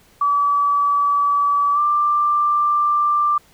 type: tone with pitch glide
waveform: sine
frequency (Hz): 1148 to 1182.3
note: D6 to D6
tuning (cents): -40 to +11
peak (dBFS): -14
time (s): 0.21-3.38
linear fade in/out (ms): 5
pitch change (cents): +51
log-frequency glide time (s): 1.74-1.79
effects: pink hiss -53 dBFS RMS until 3.53 s